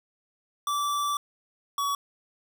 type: tone pair in turn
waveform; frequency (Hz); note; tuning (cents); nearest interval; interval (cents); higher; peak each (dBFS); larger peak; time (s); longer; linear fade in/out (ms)
square; 1162 / 1130.2; D6 / C#6; -19 / +33; unison; 48; first; -26; neither; 0.67-1.17 / 1.78-1.95; first; 2
effects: none